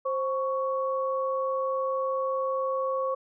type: tone pair together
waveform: sine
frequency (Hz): 527 / 1114.1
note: C5 / C#6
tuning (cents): +12 / +8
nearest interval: octave + minor second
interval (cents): 1296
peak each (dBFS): -27 / -30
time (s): 0.05-3.15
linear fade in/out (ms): 10
effects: none